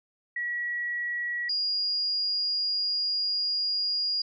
sine tone pair in turn, 1925 / 4851 Hz, B6 / D#8, -45 / -45 cents, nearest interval octave + major third, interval 1600 cents, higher second, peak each -28 / -25 dBFS, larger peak second, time 0.36-1.49 / 1.49-4.22 s, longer second, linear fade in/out 5 ms, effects none

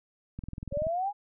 click train, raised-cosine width 5 ms, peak -25 dBFS, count 11, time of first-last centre 0.39-0.868 s, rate 20.9 Hz
sine exponential sweep, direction up, 550 to 838 Hz, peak -27 dBFS, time 0.71-1.13 s, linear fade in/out 50 ms
effects none

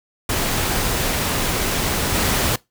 pink noise with level steps, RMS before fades -21 / -19 dBFS, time 0.29-2.56 s, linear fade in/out 5 ms, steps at 2.14 s, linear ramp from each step 5 ms, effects noise-tail reverb RT60 0.2 s tail -22 dB re dry

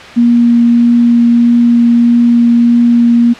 sine tone with vibrato, 236.8 Hz, A#3, 27 cents sharp, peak -4 dBFS, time 0.16-3.34 s, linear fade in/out 20 ms, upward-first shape triangle, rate 1.6 Hz, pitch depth 8 cents each way, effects white hiss -29 dBFS RMS until 3.39 s + low-pass 3000 Hz 12 dB/octave

